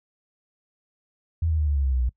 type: tone with pitch steps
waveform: sine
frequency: 82.41 / 78.92 / 75.57 / 72.37 / 69.3 / 66.36 / 63.55 / 60.85 Hz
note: E2 / D#2 / D#2 / D2 / C#2 / C2 / C2 / B1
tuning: 0 / +25 / -50 / -25 / 0 / +25 / -50 / -25 cents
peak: -20 dBFS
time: 1.42-2.092 s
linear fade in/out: 5 ms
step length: 84 ms
effects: noise-tail reverb RT60 0.1 s tail -22 dB re dry